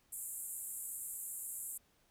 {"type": "band-pass noise", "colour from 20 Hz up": "pink", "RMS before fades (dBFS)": -44, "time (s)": [0.12, 1.78], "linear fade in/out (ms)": 10, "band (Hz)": [7400, 14000], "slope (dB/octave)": 96, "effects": ["pink hiss -72 dBFS RMS until 2.1 s"]}